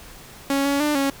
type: tone with pitch steps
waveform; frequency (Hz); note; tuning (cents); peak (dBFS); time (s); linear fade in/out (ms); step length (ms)
sawtooth; 276.7 / 280.9 / 297.9 / 275.7; C#4 / C#4 / D4 / C#4; -3 / +23 / +25 / -9; -15; 0.5-1.1; 2; 150
effects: pink hiss -43 dBFS RMS until 1.2 s